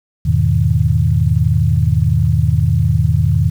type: chord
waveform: sine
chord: E major seventh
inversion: none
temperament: equal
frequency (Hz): 82.41 / 103.83 / 123.47 / 155.56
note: E2 / G#2 / B2 / D#3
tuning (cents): 0 / 0 / 0 / 0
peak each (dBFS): -16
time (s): 0.25-3.5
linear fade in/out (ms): 10
effects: 7-bit